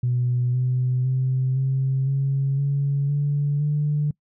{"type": "tone with pitch steps", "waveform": "sine", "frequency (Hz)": [123.47, 126.72, 130.06, 133.48, 137, 140.61, 144.31, 148.11], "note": ["B2", "B2", "C3", "C3", "C#3", "C#3", "D3", "D3"], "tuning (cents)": [0, 45, -10, 35, -20, 25, -30, 15], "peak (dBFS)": -18, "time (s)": [0.03, 4.11], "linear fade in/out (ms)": 5, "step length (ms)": 510, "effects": ["noise-tail reverb RT60 0.1 s tail -24 dB re dry", "tanh soft clip ceiling -14 dBFS"]}